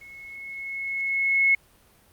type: tone with level ramp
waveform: sine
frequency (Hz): 2183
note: C#7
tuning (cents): -27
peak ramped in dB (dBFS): -43 to -15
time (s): 0.01-1.55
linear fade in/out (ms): 5
effects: pink hiss -58 dBFS RMS until 2.12 s + Opus 48 kbps